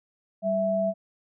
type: tone pair together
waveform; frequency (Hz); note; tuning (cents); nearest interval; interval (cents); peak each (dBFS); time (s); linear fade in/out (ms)
sine; 195.28 / 659.3; G3 / E5; -6 / 0; octave + major sixth; 2106; -29 / -23; 0.42-0.94; 50
effects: none